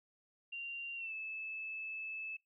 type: tone with pitch glide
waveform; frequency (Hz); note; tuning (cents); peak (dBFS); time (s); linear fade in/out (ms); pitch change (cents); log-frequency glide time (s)
sine; 2771 to 2615; F7 to E7; -14 to -15; -40; 0.52-2.37; 10; -101; 0.96-1.13
effects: noise-tail reverb RT60 0.2 s tail -21 dB re dry